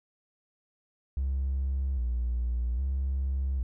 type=tone with vibrato; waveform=triangle; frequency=63.4 Hz; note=B1; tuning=46 cents sharp; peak=-23 dBFS; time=1.17-3.63 s; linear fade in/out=0 ms; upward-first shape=square; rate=0.62 Hz; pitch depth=99 cents each way; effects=tanh soft clip ceiling -23 dBFS